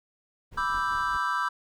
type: noise with tremolo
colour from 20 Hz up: brown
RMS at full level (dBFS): -42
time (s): 0.51-1.18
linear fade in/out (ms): 20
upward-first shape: sine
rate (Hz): 5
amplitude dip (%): 65
type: chord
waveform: triangle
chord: E minor seventh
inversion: second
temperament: equal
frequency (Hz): 987.8 / 1174.7 / 1318.5 / 1568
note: B5 / D6 / E6 / G6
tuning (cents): 0 / 0 / 0 / 0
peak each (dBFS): -29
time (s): 0.57-1.49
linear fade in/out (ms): 10
effects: none